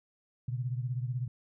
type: beating tone pair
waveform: sine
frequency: 121.6 / 137.6 Hz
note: B2 / C#3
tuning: -26 / -12 cents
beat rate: 16 Hz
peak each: -32 / -37 dBFS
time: 0.48-1.28 s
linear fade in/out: 5 ms
effects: none